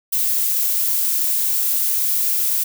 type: noise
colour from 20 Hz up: violet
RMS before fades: -19 dBFS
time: 0.12-2.64 s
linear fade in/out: 10 ms
effects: none